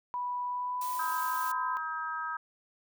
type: tone with pitch glide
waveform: sine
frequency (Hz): 984 to 1013.4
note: B5 to B5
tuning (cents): -7 to +44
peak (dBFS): -31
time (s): 0.14-1.77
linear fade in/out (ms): 0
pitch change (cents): +51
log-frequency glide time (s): 0.44-1.47
type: noise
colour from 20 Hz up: blue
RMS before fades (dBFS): -42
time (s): 0.81-1.52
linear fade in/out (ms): 5
type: harmonic tone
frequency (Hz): 318.3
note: D#4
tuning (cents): +39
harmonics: 3 / 4 / 5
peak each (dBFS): -39 / -35 / -38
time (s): 0.99-2.37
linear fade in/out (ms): 5
effects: none